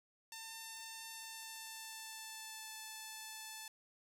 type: tone with pitch glide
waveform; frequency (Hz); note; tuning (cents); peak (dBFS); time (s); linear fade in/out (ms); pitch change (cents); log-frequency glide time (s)
5% pulse; 898 to 875.5; A5 to A5; +35 to -9; -35; 0.32-3.68; 2; -44; 1.1-2.73
effects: none